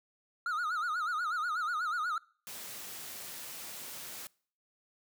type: tone with vibrato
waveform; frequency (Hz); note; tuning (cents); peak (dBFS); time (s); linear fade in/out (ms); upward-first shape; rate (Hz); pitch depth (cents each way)
triangle; 1336; E6; +23; -29; 0.46-2.18; 2; sine; 8.2; 160
type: high-pass noise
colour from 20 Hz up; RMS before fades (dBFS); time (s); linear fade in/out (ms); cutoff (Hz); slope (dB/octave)
white; -44; 2.47-4.27; 0; 100; 12
effects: noise-tail reverb RT60 0.5 s tail -24 dB re dry